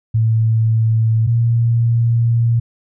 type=tone pair in turn; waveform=sine; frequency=112 / 116.67 Hz; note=A2 / A#2; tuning=+31 / +2 cents; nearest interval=minor second; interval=71 cents; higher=second; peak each=-11 dBFS; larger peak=neither; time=0.14-1.27 / 1.27-2.6 s; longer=second; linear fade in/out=10 ms; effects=none